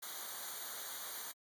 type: noise with comb filter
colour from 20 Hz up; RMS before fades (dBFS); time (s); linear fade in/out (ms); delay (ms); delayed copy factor
white; -45; 0.02-1.32; 10; 0.38; -0.85
effects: AAC 64 kbps